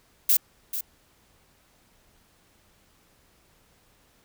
violet noise with echo, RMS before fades -19 dBFS, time 0.29-0.37 s, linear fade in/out 5 ms, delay 440 ms, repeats 1, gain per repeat -11 dB, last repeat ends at 0.81 s, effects pink hiss -62 dBFS RMS until 4.24 s

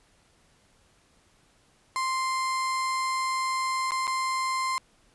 35% pulse tone with dropouts, 1046.5 Hz, C6, in tune, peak -24 dBFS, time 1.96-4.78 s, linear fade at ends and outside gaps 0 ms, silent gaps 3.908-3.919 / 4.07-4.077 s, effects pink hiss -63 dBFS RMS until 5.14 s + resampled to 24000 Hz

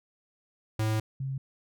square / sine tone pair in turn, 109.2 / 134.49 Hz, A2 / C3, -13 / +48 cents, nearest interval major third, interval 361 cents, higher second, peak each -26 / -30 dBFS, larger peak first, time 0.79-1 / 1.2-1.38 s, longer first, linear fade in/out 5 ms, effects none

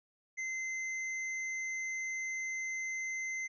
square tone, 2067 Hz, C7, 22 cents flat, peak -36 dBFS, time 0.37-3.48 s, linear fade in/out 20 ms, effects resampled to 16000 Hz

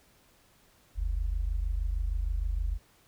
sine tone pair together, 45.04 / 71.5 Hz, F#1 / D2, -46 / -46 cents, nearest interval minor sixth, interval 800 cents, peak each -28 / -34 dBFS, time 0.95-2.79 s, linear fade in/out 50 ms, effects pink hiss -63 dBFS RMS until 3.07 s

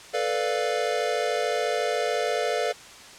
square chord, B half-diminished seventh, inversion third, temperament equal, 440 / 493.9 / 587.3 / 698.5 Hz, A4 / B4 / D5 / F5, 0 / 0 / 0 / 0 cents, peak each -30 dBFS, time 0.13-2.73 s, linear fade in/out 20 ms, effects white hiss -45 dBFS RMS until 3.18 s + low-pass 7000 Hz 12 dB/octave

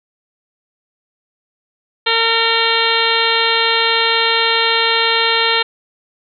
harmonic tone with a mistuned harmonic, 456.1 Hz, A#4, 38 cents flat, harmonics 1 / 2 / 3 / 4 / 5 / 6 / 7 / 8 / 9, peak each -21 / -21 / -21 / -21 / -21 / -21 / -21 / -21 / -21 dBFS, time 2.06-5.63 s, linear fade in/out 10 ms, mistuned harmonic 6, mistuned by +34 cents, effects none

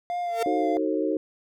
triangle tone with vibrato, 698.5 Hz, F5, in tune, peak -24 dBFS, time 0.1-0.77 s, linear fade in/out 0 ms, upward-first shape sine, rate 2.9 Hz, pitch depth 23 cents each way
45% pulse tone with exponential growth, 454.6 Hz, A#4, 43 cents flat, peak -22 dBFS, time 0.26-0.43 s, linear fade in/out 5 ms, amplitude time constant 35 ms
sine chord, D# diminished seventh, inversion none, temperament just, 311.1 / 373.4 / 448 / 537.6 Hz, D#4 / F#4 / A4 / C5, 0 / +16 / +31 / +47 cents, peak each -26 / -29 / -29 / -30 dBFS, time 0.46-1.17 s, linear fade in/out 2 ms
effects none

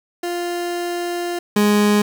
30% pulse tone pair in turn, 349.2 / 207.6 Hz, F4 / G#3, 0 / 0 cents, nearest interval major sixth, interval 900 cents, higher first, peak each -19 / -10 dBFS, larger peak second, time 0.23-1.39 / 1.56-2.02 s, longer first, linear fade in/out 5 ms, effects 8-bit

